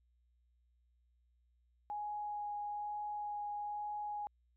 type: tone with vibrato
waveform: sine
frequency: 830.6 Hz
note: G#5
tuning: in tune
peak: -38 dBFS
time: 1.9-4.27 s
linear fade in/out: 0 ms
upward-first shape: sine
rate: 1.1 Hz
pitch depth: 8 cents each way
effects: added 60 Hz sine -70 dBFS peak until 4.56 s